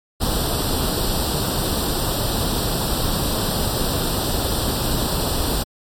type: noise with comb filter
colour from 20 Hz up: pink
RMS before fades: -21 dBFS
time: 0.2-5.64 s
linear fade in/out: 20 ms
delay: 0.23 ms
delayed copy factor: +0.85
effects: MP3 64 kbps